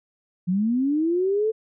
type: linear sweep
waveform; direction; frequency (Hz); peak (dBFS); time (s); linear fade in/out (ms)
sine; up; 172.6 to 448.1; -19; 0.47-1.52; 20
effects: none